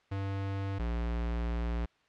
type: tone pair in turn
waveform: square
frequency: 98 / 58.16 Hz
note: G2 / A#1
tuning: 0 / -3 cents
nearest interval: major sixth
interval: 903 cents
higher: first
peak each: -33 / -31 dBFS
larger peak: second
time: 0.11-0.79 / 0.79-1.86 s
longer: second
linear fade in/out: 10 ms
effects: white hiss -68 dBFS RMS until 2.08 s + low-pass 3000 Hz 12 dB/octave